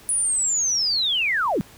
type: linear sweep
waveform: sine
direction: down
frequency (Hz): 9956 to 137.2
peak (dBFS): -19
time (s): 0.09-1.61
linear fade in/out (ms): 0
effects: pink hiss -48 dBFS RMS until 1.77 s